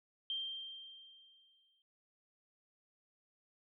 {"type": "tone with exponential decay", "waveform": "sine", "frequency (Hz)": 3163, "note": "G7", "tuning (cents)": 15, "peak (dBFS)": -35, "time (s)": [0.3, 1.82], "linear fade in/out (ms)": 1, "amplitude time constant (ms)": 330, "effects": []}